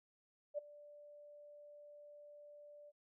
sine tone with ADSR envelope, 587.3 Hz, D5, in tune, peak -35 dBFS, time 0.54-2.92 s, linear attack 41 ms, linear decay 12 ms, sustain -20 dB, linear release 35 ms, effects none

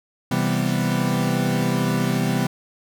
40% pulse chord, C major seventh, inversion none, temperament equal, 130.81 / 164.81 / 196 / 246.9 Hz, C3 / E3 / G3 / B3, 0 / 0 / 0 / 0 cents, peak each -24 dBFS, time 0.31-2.47 s, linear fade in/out 5 ms, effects none

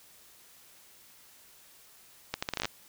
accelerating click train, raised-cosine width 0.2 ms, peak -13 dBFS, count 10, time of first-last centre 2.34-2.654 s, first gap 85 ms, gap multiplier 0.75, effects white hiss -57 dBFS RMS until 2.88 s

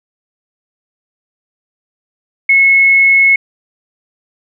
sine tone, 2185 Hz, C#7, 26 cents flat, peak -5 dBFS, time 2.49-3.36 s, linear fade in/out 5 ms, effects none

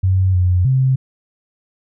sine tone with pitch steps, 94 / 90.3 / 131.4 Hz, F#2 / F#2 / C3, +28 / -42 / +8 cents, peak -11 dBFS, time 0.03-0.96 s, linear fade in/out 10 ms, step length 310 ms, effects none

